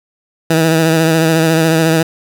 15% pulse tone with vibrato, 161.7 Hz, E3, 33 cents flat, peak -3 dBFS, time 0.5-2.03 s, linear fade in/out 5 ms, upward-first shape sine, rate 14 Hz, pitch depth 34 cents each way, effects none

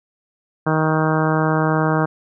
harmonic tone, 157.1 Hz, D#3, 17 cents sharp, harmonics 1 / 2 / 3 / 4 / 5 / 6 / 7 / 8 / 9 / 10, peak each -19 / -22 / -24 / -25 / -26 / -27 / -27 / -28 / -29 / -29 dBFS, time 0.66-2.06 s, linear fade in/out 10 ms, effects none

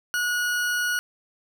40% pulse tone, 1456 Hz, F#6, 28 cents flat, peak -22 dBFS, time 0.14-0.99 s, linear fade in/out 0 ms, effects none

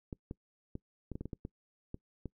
clicks, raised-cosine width 3 ms, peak -27 dBFS, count 11, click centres 0.128 / 0.311 / 0.754 / 1.117 / 1.155 / 1.21 / 1.256 / 1.332 / 1.451 / 1.944 / 2.257 s, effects noise-tail reverb RT60 0.1 s tail -24 dB re dry

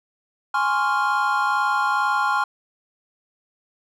triangle chord, Db major seventh, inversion second, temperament equal, 830.6 / 1046.5 / 1108.7 / 1396.9 Hz, Ab5 / C6 / Db6 / F6, 0 / 0 / 0 / 0 cents, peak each -22 / -22 / -25 / -21 dBFS, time 0.54-2.44 s, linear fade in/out 5 ms, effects none

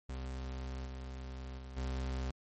40% pulse tone with level steps, 65 Hz, C2, 11 cents flat, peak -38 / -41 / -44 / -34 dBFS, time 0.09-2.31 s, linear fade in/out 5 ms, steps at 0.85 / 1.57 / 1.76 s, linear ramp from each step 20 ms, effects MP3 32 kbps

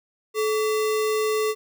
sine tone with sample-and-hold, 431.8 Hz, A4, 33 cents flat, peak -20 dBFS, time 0.34-1.55 s, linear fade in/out 50 ms, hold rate 1575 Hz, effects none

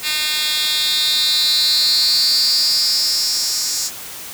10% pulse tone with high-pass filter sweep, 304.8 Hz, D#4, 36 cents flat, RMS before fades -17 dBFS, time 0.02-3.91 s, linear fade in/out 50 ms, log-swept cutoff 3000 to 6100 Hz, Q 7.2, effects white hiss -32 dBFS RMS until 4.33 s

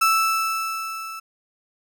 35% pulse tone with level ramp, 1318.5 Hz, E6, in tune, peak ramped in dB -13 to -31 dBFS, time 0.01-1.2 s, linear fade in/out 10 ms, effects none

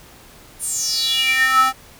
square tone with high-pass filter sweep, 261.6 Hz, C4, in tune, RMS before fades -18 dBFS, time 0.59-1.73 s, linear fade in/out 50 ms, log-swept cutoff 9900 to 980 Hz, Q 7.4, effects pink hiss -45 dBFS RMS until 1.99 s

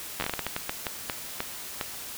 slowing click train, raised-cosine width 0.3 ms, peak -12 dBFS, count 15, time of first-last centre 0.2-1.812 s, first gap 10 ms, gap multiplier 1.33, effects white hiss -39 dBFS RMS until 2.17 s

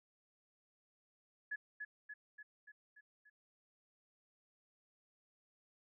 sine tone with echo, 1699 Hz, G#6, 39 cents sharp, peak -38 dBFS, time 1.51-1.56 s, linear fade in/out 10 ms, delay 290 ms, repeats 6, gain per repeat -4 dB, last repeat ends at 3.3 s, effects none

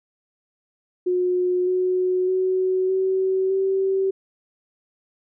sine tone with pitch steps, 361.6 / 367.3 / 373.1 / 378.9 / 384.9 Hz, F#4 / F#4 / F#4 / F#4 / G4, -40 / -13 / +14 / +41 / -32 cents, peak -18 dBFS, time 1.06-4.11 s, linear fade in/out 10 ms, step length 610 ms, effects none

